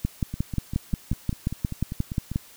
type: two click trains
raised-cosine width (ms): 5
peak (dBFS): -11 / -18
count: 14 / 11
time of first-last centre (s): 0.05-2.359 / 0.34-2.316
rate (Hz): 5.63 / 5.06
effects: white hiss -50 dBFS RMS until 2.56 s